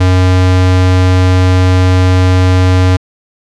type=tone; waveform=square; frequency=92 Hz; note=F#2; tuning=9 cents flat; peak=-6 dBFS; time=0-2.97 s; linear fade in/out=10 ms; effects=low-pass 6000 Hz 12 dB/octave

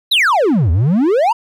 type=exponential two-way sweep; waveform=triangle; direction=down then up; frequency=4186 to 76.8 to 985 Hz; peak=-8 dBFS; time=0.11-1.33 s; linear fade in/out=10 ms; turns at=0.71 s; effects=none

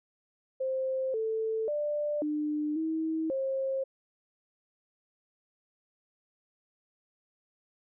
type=tone with pitch steps; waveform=sine; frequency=525 / 442.7 / 592 / 300.2 / 319.8 / 535 Hz; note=C5 / A4 / D5 / D4 / D#4 / C5; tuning=+6 / +11 / +14 / +38 / +48 / +38 cents; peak=-28 dBFS; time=0.6-3.84 s; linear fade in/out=10 ms; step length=540 ms; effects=none

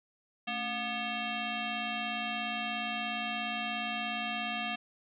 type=tone with frequency modulation; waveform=sine; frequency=1711 Hz; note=A6; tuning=49 cents flat; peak=-32 dBFS; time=0.47-4.76 s; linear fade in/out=10 ms; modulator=497 Hz; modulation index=3.1; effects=none

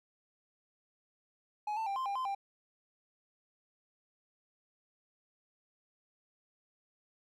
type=tone with pitch steps; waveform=triangle; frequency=841 / 889 / 791 / 1044 / 799 / 1033 / 792 Hz; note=G#5 / A5 / G5 / C6 / G5 / C6 / G5; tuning=+22 / +18 / +15 / -4 / +33 / -22 / +18 cents; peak=-31 dBFS; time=1.67-2.349 s; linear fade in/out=5 ms; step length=97 ms; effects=none

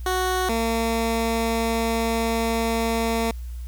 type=tone pair in turn; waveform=15% pulse; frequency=370 / 227.8 Hz; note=F#4 / A#3; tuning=0 / -40 cents; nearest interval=minor sixth; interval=840 cents; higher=first; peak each=-15 dBFS; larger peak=neither; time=0.06-0.49 / 0.49-3.31 s; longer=second; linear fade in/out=2 ms; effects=added 60 Hz sine -30 dBFS peak until 3.67 s + white hiss -54 dBFS RMS until 3.67 s

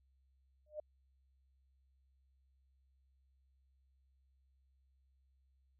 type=tone with exponential growth; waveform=sine; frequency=606 Hz; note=D#5; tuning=46 cents flat; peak=-37 dBFS; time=0.66-0.8 s; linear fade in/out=5 ms; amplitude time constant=29 ms; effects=added 66 Hz sine -70 dBFS peak until 5.79 s

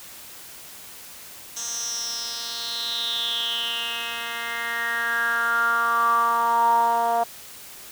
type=tone with band-pass filter sweep; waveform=10% pulse; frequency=233.1 Hz; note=A#3; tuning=in tune; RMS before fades=-24 dBFS; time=1.56-7.24 s; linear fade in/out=10 ms; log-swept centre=6600 to 760 Hz; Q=7.4; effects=white hiss -42 dBFS RMS until 7.91 s

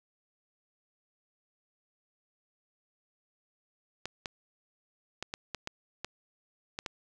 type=clicks; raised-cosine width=0.2 ms; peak=-18 dBFS; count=9; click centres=4.056 / 4.258 / 5.226 / 5.339 / 5.547 / 5.674 / 6.046 / 6.789 / 6.862 s; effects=none

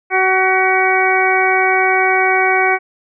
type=harmonic tone with a mistuned harmonic; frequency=375.8 Hz; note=F#4; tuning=27 cents sharp; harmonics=1 / 2 / 3 / 4 / 5 / 6; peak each=-18 / -16 / -22 / -19 / -21 / -16 dBFS; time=0.1-2.79 s; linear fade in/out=50 ms; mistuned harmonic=5; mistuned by=+35 cents; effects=none

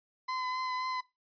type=tone with vibrato; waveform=35% pulse; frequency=1020 Hz; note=C6; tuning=44 cents flat; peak=-31 dBFS; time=0.28-1.01 s; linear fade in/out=10 ms; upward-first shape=triangle; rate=3.8 Hz; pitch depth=21 cents each way; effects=noise-tail reverb RT60 0.2 s tail -17 dB re dry + resampled to 11025 Hz

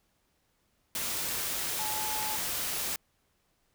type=tone in noise; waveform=sine; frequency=861 Hz; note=A5; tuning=38 cents flat; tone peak=-36 dBFS; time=1.79-2.36 s; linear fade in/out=2 ms; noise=white; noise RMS=-33 dBFS; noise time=0.95-2.96 s; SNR=-6 dB; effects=pink hiss -73 dBFS RMS until 3.74 s

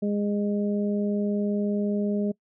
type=harmonic tone; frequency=205.3 Hz; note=G#3; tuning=20 cents flat; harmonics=1 / 2 / 3; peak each=-24 / -30 / -34 dBFS; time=0.02-2.32 s; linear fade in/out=10 ms; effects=noise-tail reverb RT60 0.1 s tail -24 dB re dry

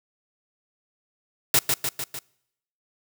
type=noise with echo; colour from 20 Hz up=white; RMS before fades=-18 dBFS; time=1.54-1.59 s; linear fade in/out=2 ms; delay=150 ms; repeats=4; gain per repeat=-4 dB; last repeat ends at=2.19 s; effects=noise-tail reverb RT60 0.8 s tail -25 dB re dry

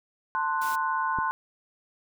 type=chord; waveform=sine; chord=F# diminished; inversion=first; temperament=equal with one note detuned; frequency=890.2 / 1046.5 / 1480 Hz; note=A5 / C6 / F#6; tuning=+20 / 0 / 0 cents; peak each=-30 / -27 / -31 dBFS; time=0.35-1.31 s; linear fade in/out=0 ms
type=noise; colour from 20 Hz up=white; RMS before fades=-40 dBFS; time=0.61-0.76 s; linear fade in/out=10 ms
type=click; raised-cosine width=3 ms; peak=-23 dBFS; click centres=1.187 s
effects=none

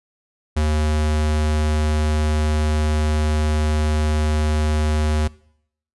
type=tone; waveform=square; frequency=76.4 Hz; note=D#2; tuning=31 cents flat; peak=-17 dBFS; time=0.56-5.28 s; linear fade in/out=10 ms; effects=noise-tail reverb RT60 0.7 s tail -22 dB re dry + resampled to 24000 Hz

